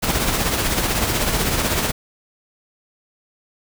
pink noise with tremolo, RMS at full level -18 dBFS, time 0.02-1.92 s, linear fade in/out 20 ms, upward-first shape triangle, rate 16 Hz, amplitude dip 50%, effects none

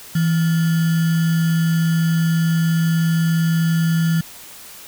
sine tone with sample-and-hold, 164.81 Hz, E3, in tune, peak -14 dBFS, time 0.15-4.21 s, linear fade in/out 5 ms, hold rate 1575 Hz, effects white hiss -39 dBFS RMS until 4.87 s

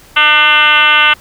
sine tone with frequency modulation, 2100 Hz, C7, 6 cents sharp, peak -5 dBFS, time 0.16-1.14 s, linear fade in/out 10 ms, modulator 299 Hz, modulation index 3.5, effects pink hiss -41 dBFS RMS until 1.2 s

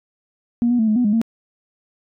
sine tone with pitch steps, 237.4 / 243.4 / 221.4 / 214.1 / 246.4 / 207.3 / 227.3 Hz, A#3 / B3 / A3 / A3 / B3 / G#3 / A#3, +32 / -25 / +11 / -47 / -4 / -3 / -43 cents, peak -13 dBFS, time 0.62-1.215 s, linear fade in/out 0 ms, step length 85 ms, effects tanh soft clip ceiling -9 dBFS

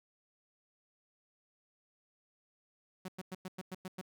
sawtooth tone bursts, 185.6 Hz, F#3, 6 cents sharp, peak -36 dBFS, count 8, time 3.05-4.014 s, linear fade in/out 5 ms, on 33 ms, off 100 ms, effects none

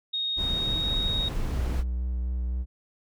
sine tone with pitch glide, 3729 to 3759 Hz, A#7 to A#7, 0 to +14 cents, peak -26 dBFS, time 0.13-1.29 s, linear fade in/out 10 ms, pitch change +14 cents, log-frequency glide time 0.47-0.87 s
brown noise, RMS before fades -30 dBFS, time 0.36-1.84 s, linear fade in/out 50 ms
triangle tone with vibrato, 61.74 Hz, B1, in tune, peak -24 dBFS, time 1.49-2.66 s, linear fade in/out 50 ms, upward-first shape sine, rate 3.9 Hz, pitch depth 23 cents each way
effects none

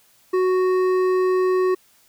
sine tone with hard clipping, 370 Hz, F#4, in tune, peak -18 dBFS, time 0.33-1.75 s, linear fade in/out 10 ms, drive 9 dB, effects white hiss -57 dBFS RMS until 2.08 s

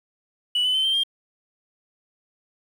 sine tone with pitch steps, 2954 / 3014 / 3076 / 3139 / 3203 Hz, F#7 / F#7 / G7 / G7 / G7, -3 / +31 / -33 / +2 / +37 cents, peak -17 dBFS, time 0.55-1.035 s, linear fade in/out 5 ms, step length 97 ms, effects tanh soft clip ceiling -17 dBFS + 8-bit

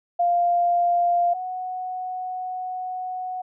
sine tone pair in turn, 698.5 / 737.7 Hz, F5 / F#5, 0 / -5 cents, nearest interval minor second, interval 95 cents, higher second, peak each -17 / -27 dBFS, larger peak first, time 0.19-1.34 / 1.34-3.42 s, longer second, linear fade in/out 10 ms, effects none

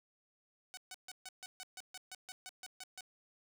5% pulse tone bursts, 747 Hz, F#5, 16 cents sharp, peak -34 dBFS, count 14, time 0.74-3.008 s, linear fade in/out 0 ms, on 32 ms, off 140 ms, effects none

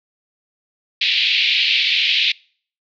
pink band-pass noise, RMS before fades -17 dBFS, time 1.01-2.32 s, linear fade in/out 5 ms, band 2300 to 4200 Hz, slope 48 dB/octave, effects noise-tail reverb RT60 0.5 s tail -26 dB re dry

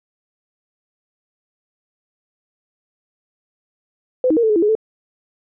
sine tone with pitch steps, 508 / 314.7 / 468.8 / 440.6 / 422.7 / 335.8 / 418.4 / 439.7 Hz, B4 / D#4 / A#4 / A4 / G#4 / E4 / G#4 / A4, +49 / +20 / +10 / +2 / +31 / +32 / +13 / -1 cents, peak -12 dBFS, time 4.24-4.752 s, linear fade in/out 2 ms, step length 64 ms, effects none

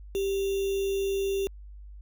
sine tone with sample-and-hold, 392 Hz, G4, in tune, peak -25 dBFS, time 0.15-1.47 s, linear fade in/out 0 ms, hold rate 3150 Hz, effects added 50 Hz sine -42 dBFS peak until 2.01 s

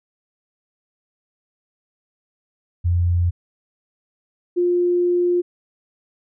sine tone pair in turn, 87.31 / 353 Hz, F2 / F4, 0 / +19 cents, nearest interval 2 octaves, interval 2419 cents, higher second, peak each -15 / -15 dBFS, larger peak neither, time 2.84-3.31 / 4.56-5.42 s, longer second, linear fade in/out 20 ms, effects none

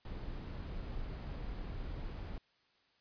brown noise, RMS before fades -42 dBFS, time 0.05-2.38 s, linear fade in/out 2 ms, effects white hiss -72 dBFS RMS until 3 s + resampled to 11025 Hz

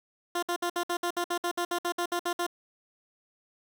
15% pulse tone bursts, 349.2 Hz, F4, in tune, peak -21 dBFS, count 16, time 0.35-2.466 s, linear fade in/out 5 ms, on 76 ms, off 60 ms, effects none

